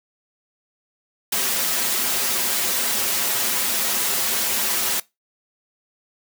white noise with comb filter, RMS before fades -22 dBFS, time 1.32-5 s, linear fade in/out 5 ms, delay 6.6 ms, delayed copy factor -0.8, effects noise-tail reverb RT60 0.2 s tail -21 dB re dry + high-pass 150 Hz 12 dB/octave

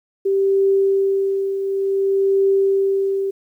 sine tone with tremolo, 390.8 Hz, G4, 5 cents flat, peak -12 dBFS, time 0.25-3.31 s, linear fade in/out 10 ms, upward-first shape triangle, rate 0.56 Hz, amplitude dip 60%, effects 9-bit

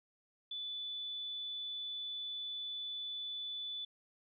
sine tone, 3480 Hz, A7, 20 cents flat, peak -39 dBFS, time 0.51-3.85 s, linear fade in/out 5 ms, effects none

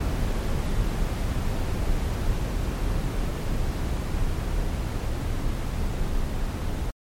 brown noise with level ramp, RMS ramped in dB -24 to -27 dBFS, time 0-6.91 s, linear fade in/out 10 ms, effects MP3 64 kbps

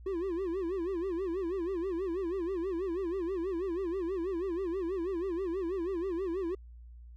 triangle tone with vibrato, 359.8 Hz, F#4, 48 cents flat, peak -29 dBFS, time 0.06-6.55 s, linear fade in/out 5 ms, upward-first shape sine, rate 6.2 Hz, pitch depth 160 cents each way, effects added 59 Hz sine -47 dBFS peak until 7.16 s

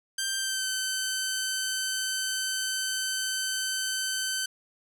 10% pulse tone with pitch glide, 1573 to 1534.4 Hz, G6 to G6, +6 to -37 cents, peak -19 dBFS, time 0.18-4.46 s, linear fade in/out 5 ms, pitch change -43 cents, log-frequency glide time 0.37-0.67 s, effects none

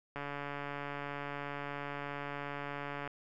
click train, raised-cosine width 0.5 ms, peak -25 dBFS, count 418, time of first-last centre 0.16-3.076 s, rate 143 Hz, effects none

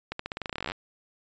accelerating click train, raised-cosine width 0.3 ms, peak -16 dBFS, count 20, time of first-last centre 0.12-0.719 s, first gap 74 ms, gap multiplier 0.89, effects resampled to 16000 Hz

